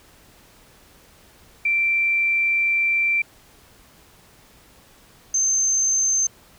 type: tone pair in turn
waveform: sine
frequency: 2349 / 6271 Hz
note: D7 / G8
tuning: 0 / 0 cents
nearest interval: octave + perfect fourth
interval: 1700 cents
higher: second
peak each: -17 dBFS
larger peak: neither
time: 1.65-3.22 / 5.34-6.27 s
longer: first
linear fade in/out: 5 ms
effects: pink hiss -52 dBFS RMS until 6.58 s

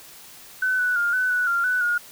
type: tone with pitch steps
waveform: sine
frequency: 1512 / 1483 / 1409 / 1504 / 1478 / 1390 / 1492 / 1432 Hz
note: F#6 / F#6 / F6 / F#6 / F#6 / F6 / F#6 / F6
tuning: +37 / +4 / +15 / +28 / -2 / -9 / +14 / +43 cents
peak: -19 dBFS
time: 0.62-1.98 s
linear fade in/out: 5 ms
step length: 170 ms
effects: white hiss -45 dBFS RMS until 2.11 s

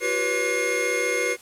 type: tone cluster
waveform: square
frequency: 348.4 / 383.1 / 489.4 / 556 / 2140 Hz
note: F4 / G4 / B4 / C#5 / C7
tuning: -4 / -40 / -16 / +5 / +38 cents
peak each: -34 / -31 / -27 / -34 / -26 dBFS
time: 0-1.37 s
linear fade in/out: 50 ms
effects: white hiss -49 dBFS RMS until 1.41 s + low-pass 12000 Hz 12 dB/octave

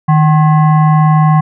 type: tone with frequency modulation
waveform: sine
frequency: 155.56 Hz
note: D#3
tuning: in tune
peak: -5 dBFS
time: 0.08-1.41 s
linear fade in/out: 10 ms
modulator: 917 Hz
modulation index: 0.64
effects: none

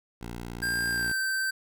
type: tone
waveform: 10% pulse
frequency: 58.7 Hz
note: A#1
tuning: 13 cents sharp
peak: -28 dBFS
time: 0.21-1.12 s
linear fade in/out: 5 ms
type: tone with pitch glide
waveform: square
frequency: 1595 to 1553.2 Hz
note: G6 to G6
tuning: +30 to -16 cents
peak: -27 dBFS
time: 0.62-1.51 s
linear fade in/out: 10 ms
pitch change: -46 cents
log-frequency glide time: 0.9-1.18 s
effects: none

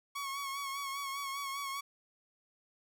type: tone with vibrato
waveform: sawtooth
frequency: 1108.7 Hz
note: C#6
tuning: in tune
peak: -33 dBFS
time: 0.15-1.81 s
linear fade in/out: 10 ms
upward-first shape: sine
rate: 5 Hz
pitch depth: 40 cents each way
effects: none

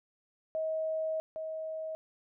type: tone pair in turn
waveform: sine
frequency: 635 / 635 Hz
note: D#5 / D#5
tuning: +35 / +35 cents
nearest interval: unison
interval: 0 cents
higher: neither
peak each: -30 / -35 dBFS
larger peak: first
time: 0.55-1.2 / 1.36-1.95 s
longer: first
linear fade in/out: 0 ms
effects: none

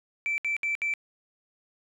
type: tone bursts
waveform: sine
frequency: 2330 Hz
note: D7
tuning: 14 cents flat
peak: -24 dBFS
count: 4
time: 0.26-0.938 s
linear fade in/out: 0 ms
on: 120 ms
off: 66 ms
effects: tanh soft clip ceiling -22 dBFS + 11-bit

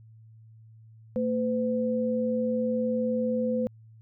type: tone pair together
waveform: sine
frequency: 226.1 / 507 Hz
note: A3 / B4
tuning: +47 / +45 cents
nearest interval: octave + major second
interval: 1398 cents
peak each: -27 dBFS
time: 1.16-3.67 s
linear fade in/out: 0 ms
effects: added 111 Hz sine -49 dBFS peak until 4.01 s

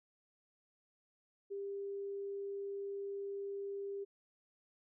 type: tone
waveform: sine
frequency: 398.2 Hz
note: G4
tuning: 27 cents sharp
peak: -39 dBFS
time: 1.5-4.05 s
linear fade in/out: 20 ms
effects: none

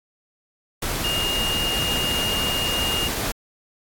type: tone in noise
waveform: sine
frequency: 2837 Hz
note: F7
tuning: 27 cents sharp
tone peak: -23 dBFS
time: 1.04-3.08 s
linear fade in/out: 5 ms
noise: pink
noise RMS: -26 dBFS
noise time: 0.82-3.32 s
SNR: 0 dB
effects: AAC 64 kbps

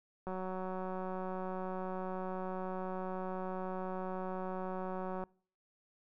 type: click train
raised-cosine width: 1 ms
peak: -27 dBFS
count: 925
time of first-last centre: 0.27-5.238 s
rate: 186 Hz
effects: noise-tail reverb RT60 0.5 s tail -26 dB re dry

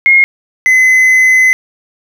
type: tone pair in turn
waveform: sine / triangle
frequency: 2148 / 2035 Hz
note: C7 / C7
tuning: +45 / -49 cents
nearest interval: minor second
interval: 94 cents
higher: first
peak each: -3 dBFS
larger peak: neither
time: 0.06-0.24 / 0.66-1.53 s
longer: second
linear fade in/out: 0 ms
effects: none

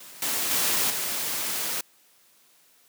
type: noise with level steps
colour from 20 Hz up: white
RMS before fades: -45 / -27 / -24 / -29 dBFS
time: 0-1.81 s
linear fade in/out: 5 ms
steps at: 0.22 / 0.51 / 0.9 s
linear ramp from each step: 2 ms
effects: white hiss -60 dBFS RMS until 2.88 s + high-pass 150 Hz 12 dB/octave

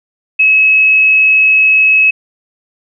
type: tone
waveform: sine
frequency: 2573 Hz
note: E7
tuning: 43 cents flat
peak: -5 dBFS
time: 0.39-2.11 s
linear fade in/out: 10 ms
effects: none

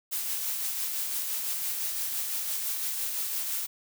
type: noise with tremolo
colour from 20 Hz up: blue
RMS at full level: -30 dBFS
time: 0.11-3.67 s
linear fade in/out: 20 ms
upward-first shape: triangle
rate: 5.9 Hz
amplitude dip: 35%
effects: none

